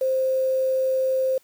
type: tone with quantisation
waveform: sine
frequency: 524 Hz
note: C5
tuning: 2 cents sharp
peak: -19 dBFS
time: 0.01-1.38 s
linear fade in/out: 5 ms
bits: 7
effects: white hiss -60 dBFS RMS until 1.43 s